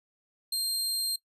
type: tone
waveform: sawtooth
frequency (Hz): 4186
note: C8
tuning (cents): 0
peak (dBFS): -25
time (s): 0.52-1.16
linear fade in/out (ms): 5
effects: noise-tail reverb RT60 0.1 s tail -20 dB re dry + resampled to 32000 Hz